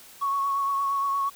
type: tone with vibrato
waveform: triangle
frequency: 1108.7 Hz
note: C#6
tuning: in tune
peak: -19 dBFS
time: 0.21-1.3 s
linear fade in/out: 20 ms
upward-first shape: triangle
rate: 8.6 Hz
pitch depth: 26 cents each way
effects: tanh soft clip ceiling -21 dBFS + white hiss -49 dBFS RMS until 1.35 s